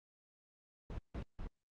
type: noise bursts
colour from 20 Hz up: brown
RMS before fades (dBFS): -42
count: 3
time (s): 0.9-1.472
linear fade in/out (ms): 2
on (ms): 84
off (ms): 160
effects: low-pass 4000 Hz 12 dB/octave + Opus 24 kbps